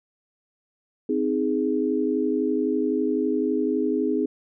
sine chord, Ab major, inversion first, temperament just, 259.6 / 311.5 / 415.3 Hz, C4 / Eb4 / Ab4, -13 / +2 / 0 cents, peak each -25 dBFS, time 1.09-4.26 s, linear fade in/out 5 ms, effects none

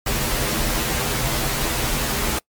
pink noise with comb filter, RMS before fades -22 dBFS, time 0.06-2.39 s, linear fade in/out 5 ms, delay 11 ms, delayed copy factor -0.95, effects noise-tail reverb RT60 0.1 s tail -25 dB re dry + MP3 96 kbps

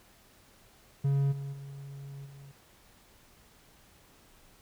triangle tone with level steps, 139 Hz, C#3, 5 cents sharp, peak -22 / -33 / -39 / -45 dBFS, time 1.04-2.52 s, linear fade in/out 10 ms, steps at 1.31 / 1.52 / 2.25 s, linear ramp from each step 20 ms, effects pink hiss -60 dBFS RMS until 4.61 s

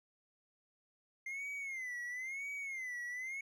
triangle tone with vibrato, 2093 Hz, C7, in tune, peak -38 dBFS, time 1.26-3.41 s, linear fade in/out 5 ms, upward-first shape sine, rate 0.99 Hz, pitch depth 140 cents each way, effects none

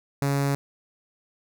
sawtooth tone with notch filter, 140 Hz, C#3, 18 cents sharp, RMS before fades -24 dBFS, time 0.22-0.55 s, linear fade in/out 0 ms, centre 3100 Hz, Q 2, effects none

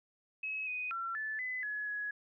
sine tone with pitch steps, 2568 / 2495 / 1356 / 1743 / 2013 / 1694 / 1679 Hz, E7 / D#7 / E6 / A6 / B6 / G#6 / G#6, -46 / +4 / +49 / -17 / +33 / +34 / +18 cents, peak -35 dBFS, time 0.43-2.11 s, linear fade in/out 5 ms, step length 240 ms, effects none

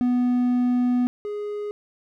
triangle tone pair in turn, 246.9 / 415.2 Hz, B3 / G#4, 0 / 0 cents, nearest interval major sixth, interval 900 cents, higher second, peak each -16 / -25 dBFS, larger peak first, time 0.01-1.07 / 1.25-1.71 s, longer first, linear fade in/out 0 ms, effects none

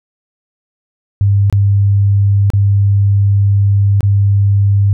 sine tone with dropouts, 100 Hz, G2, 35 cents sharp, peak -7 dBFS, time 1.21-4.93 s, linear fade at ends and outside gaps 0 ms, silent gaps 1.499-1.526 / 2.502-2.535 / 4.007-4.03 s, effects none

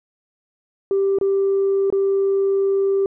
sine tone with dropouts, 392 Hz, G4, in tune, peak -14 dBFS, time 0.91-3.06 s, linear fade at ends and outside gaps 1 ms, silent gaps 1.186-1.212 / 1.902-1.925 s, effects tanh soft clip ceiling -12 dBFS

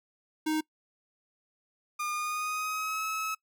square tone, 311.1 Hz, D#4, in tune, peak -27 dBFS, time 0.46-0.61 s, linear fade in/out 10 ms
30% pulse tone with pitch glide, 1212 to 1291.5 Hz, D#6 to E6, -46 to -36 cents, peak -28 dBFS, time 1.99-3.35 s, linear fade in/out 10 ms, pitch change +110 cents, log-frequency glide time 2.11-3.04 s
effects noise-tail reverb RT60 0.1 s tail -23 dB re dry

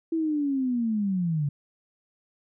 sine linear sweep, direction down, 331.4 to 139.3 Hz, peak -23 dBFS, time 0.12-1.49 s, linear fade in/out 5 ms, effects none

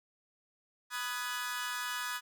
sawtooth chord, G# minor seventh, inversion first, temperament equal with one note detuned, 987.8 / 1244.5 / 1480 / 1693.2 Hz, B5 / D#6 / F#6 / G#6, 0 / 0 / 0 / +33 cents, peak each -38 / -37 / -38 / -36 dBFS, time 0.9-2.21 s, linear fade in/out 50 ms, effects none

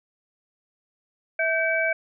sine tone cluster, 650 / 1557 / 2285 Hz, E5 / G6 / D7, -24 / -12 / -48 cents, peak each -25 dBFS, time 1.39-1.93 s, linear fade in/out 5 ms, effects none

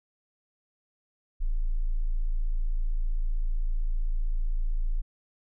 sine tone, 27.78 Hz, A0, 18 cents sharp, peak -23 dBFS, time 1.4-5.02 s, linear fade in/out 20 ms, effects none

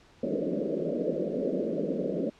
white band-pass noise, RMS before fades -30 dBFS, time 0.23-2.3 s, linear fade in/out 5 ms, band 160 to 600 Hz, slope 96 dB/octave, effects pink hiss -58 dBFS RMS until 2.39 s + low-pass 5000 Hz 12 dB/octave

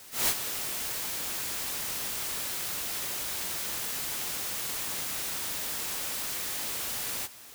white noise with ADSR envelope, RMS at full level -24 dBFS, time 0.11-7.28 s, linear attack 170 ms, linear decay 59 ms, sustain -10 dB, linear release 30 ms, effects white hiss -49 dBFS RMS until 7.54 s

